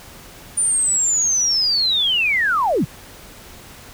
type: linear sweep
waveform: sine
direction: down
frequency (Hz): 9290 to 103.8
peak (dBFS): -15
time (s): 0.57-2.85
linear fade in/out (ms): 10
effects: pink hiss -41 dBFS RMS until 3.93 s